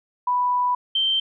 sine tone pair in turn, 987.8 / 3127 Hz, B5 / G7, 0 / -5 cents, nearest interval octave + minor sixth, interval 1995 cents, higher second, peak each -18 dBFS, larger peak neither, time 0.27-0.75 / 0.95-1.2 s, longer first, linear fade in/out 5 ms, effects none

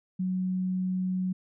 sine tone, 185 Hz, F#3, in tune, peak -26 dBFS, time 0.19-1.33 s, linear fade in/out 10 ms, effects none

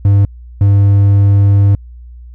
triangle tone pair in turn, 100 / 100 Hz, G2 / G2, +35 / +35 cents, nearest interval unison, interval 0 cents, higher neither, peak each -3 dBFS, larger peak neither, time 0.05-0.25 / 0.61-1.75 s, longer second, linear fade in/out 0 ms, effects added 60 Hz sine -30 dBFS peak until 2.34 s

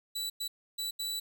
sawtooth tone bursts at uneven times, 3951 Hz, B7, in tune, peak -30 dBFS, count 4, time 0.15-0.3 / 0.4-0.48 / 0.78-0.91 / 0.99-1.2 s, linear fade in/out 10 ms, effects none

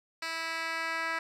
10% pulse tone with band-pass filter sweep, 327.2 Hz, E4, 13 cents flat, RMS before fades -34 dBFS, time 0.22-1.19 s, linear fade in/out 5 ms, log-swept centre 3300 to 1900 Hz, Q 1.2, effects none

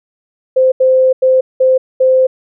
sine tone bursts at uneven times, 519 Hz, C5, 14 cents flat, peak -6 dBFS, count 5, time 0.56-0.72 / 0.8-1.13 / 1.22-1.41 / 1.6-1.78 / 2-2.27 s, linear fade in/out 10 ms, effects none

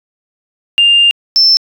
sine tone pair in turn, 2802 / 5317 Hz, F7 / E8, +5 / +14 cents, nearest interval major seventh, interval 1109 cents, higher second, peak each -4 dBFS, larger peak neither, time 0.78-1.11 / 1.36-1.57 s, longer first, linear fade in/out 0 ms, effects tanh soft clip ceiling 0 dBFS

